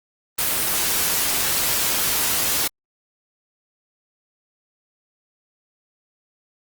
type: noise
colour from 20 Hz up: white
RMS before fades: -21 dBFS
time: 0.38-2.68 s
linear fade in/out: 10 ms
effects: Opus 24 kbps